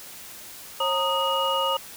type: tone cluster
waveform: sine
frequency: 541 / 924 / 1241 / 2885 Hz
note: C#5 / A#5 / D#6 / F#7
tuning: -42 / -16 / -5 / -44 cents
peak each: -27 dBFS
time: 0.8-1.77 s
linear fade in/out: 5 ms
effects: white hiss -42 dBFS RMS until 1.96 s